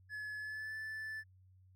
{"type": "tone with pitch glide", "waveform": "triangle", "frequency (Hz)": [1707, 1752], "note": ["G#6", "A6"], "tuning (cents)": [47, -8], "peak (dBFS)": -39, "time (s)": [0.09, 1.24], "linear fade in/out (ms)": 50, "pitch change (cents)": 45, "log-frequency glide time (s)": [0.37, 0.75], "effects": ["added 93 Hz sine -61 dBFS peak until 1.75 s"]}